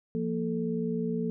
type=tone cluster; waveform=sine; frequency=173.5 / 232.9 / 438.6 Hz; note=F3 / A#3 / A4; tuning=-11 / -1 / -6 cents; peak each=-32 / -31 / -33 dBFS; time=0.15-1.3 s; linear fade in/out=0 ms; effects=none